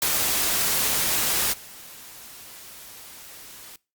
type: noise with level steps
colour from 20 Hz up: white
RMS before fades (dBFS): -23 / -43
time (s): 0.02-3.76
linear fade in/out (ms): 2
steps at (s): 1.52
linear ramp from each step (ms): 20
effects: noise-tail reverb RT60 0.3 s tail -23 dB re dry + Opus 48 kbps